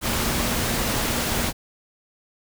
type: tone in noise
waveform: sine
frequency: 234.8 Hz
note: A#3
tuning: 13 cents sharp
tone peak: -33 dBFS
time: 0.01-1.53 s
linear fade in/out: 50 ms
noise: pink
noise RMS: -24 dBFS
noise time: 0.01-1.53 s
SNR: -12 dB
effects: none